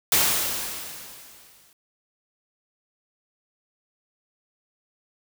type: noise with exponential decay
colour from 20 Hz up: white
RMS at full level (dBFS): -18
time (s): 0.12-1.73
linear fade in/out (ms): 2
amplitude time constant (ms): 350
effects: none